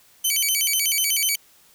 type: tone with vibrato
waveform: 10% pulse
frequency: 2637 Hz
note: E7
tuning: in tune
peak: -11 dBFS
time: 0.24-1.36 s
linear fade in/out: 10 ms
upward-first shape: square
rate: 8.1 Hz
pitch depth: 260 cents each way
effects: white hiss -55 dBFS RMS until 1.74 s